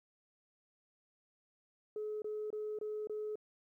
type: tone bursts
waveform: sine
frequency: 425.8 Hz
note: G#4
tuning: 43 cents sharp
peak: -36 dBFS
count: 5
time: 1.96-3.356 s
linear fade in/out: 2 ms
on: 260 ms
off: 24 ms
effects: tanh soft clip ceiling -33 dBFS + 13-bit